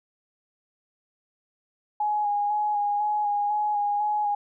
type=tone with vibrato; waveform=sine; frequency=830.6 Hz; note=G#5; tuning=in tune; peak=-22 dBFS; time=2-4.35 s; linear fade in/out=5 ms; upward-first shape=square; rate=2 Hz; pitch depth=19 cents each way; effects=none